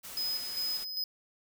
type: noise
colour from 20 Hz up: white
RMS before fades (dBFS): -44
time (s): 0.03-0.85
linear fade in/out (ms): 20
type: tone with tremolo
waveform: square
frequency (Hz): 5040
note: D#8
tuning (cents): +21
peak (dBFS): -31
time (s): 0.17-1.04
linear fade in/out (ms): 2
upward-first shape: square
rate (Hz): 2.5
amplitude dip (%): 50
effects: none